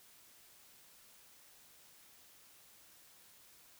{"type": "silence", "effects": ["white hiss -62 dBFS RMS until 3.79 s"]}